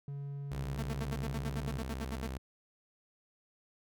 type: tone with pitch glide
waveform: triangle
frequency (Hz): 140.9 to 141.88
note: C#3 to C#3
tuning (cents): +29 to +41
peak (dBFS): -36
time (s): 0.08-1.77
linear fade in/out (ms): 2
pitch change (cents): +12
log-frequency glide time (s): 1.18-1.41
type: tone with vibrato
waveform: sawtooth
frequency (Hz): 65.41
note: C2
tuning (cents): 0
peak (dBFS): -34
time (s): 0.51-2.38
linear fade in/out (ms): 10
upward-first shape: triangle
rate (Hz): 2.2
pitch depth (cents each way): 11
type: tone bursts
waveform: sawtooth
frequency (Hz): 224.8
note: A3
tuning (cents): +37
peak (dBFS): -33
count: 14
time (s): 0.78-2.273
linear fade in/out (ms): 10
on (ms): 50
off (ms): 61
effects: none